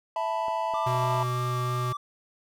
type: chord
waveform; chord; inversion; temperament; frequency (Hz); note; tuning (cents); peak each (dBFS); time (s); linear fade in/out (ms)
triangle; E suspended fourth; none; equal; 659.3 / 880 / 987.8; E5 / A5 / B5; 0 / 0 / 0; -29 / -28 / -29; 0.16-1.23; 2
type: clicks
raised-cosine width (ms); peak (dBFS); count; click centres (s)
1; -28; 5; 0.483 / 0.738 / 0.946 / 1.039 / 1.146
type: tone with vibrato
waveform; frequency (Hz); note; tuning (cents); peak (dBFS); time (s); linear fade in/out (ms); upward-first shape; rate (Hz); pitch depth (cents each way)
triangle; 1174.7; D6; 0; -29; 0.74-1.97; 5; sine; 3.2; 16
type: tone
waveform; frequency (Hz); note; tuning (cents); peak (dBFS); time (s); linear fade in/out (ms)
square; 124.1; B2; +9; -28; 0.86-1.93; 10
effects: none